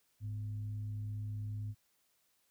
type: tone with frequency modulation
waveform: sine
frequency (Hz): 104.7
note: G#2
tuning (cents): +15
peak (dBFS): -37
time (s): 0.2-1.75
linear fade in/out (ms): 50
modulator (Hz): 147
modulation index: 0.24
effects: white hiss -75 dBFS RMS until 2.5 s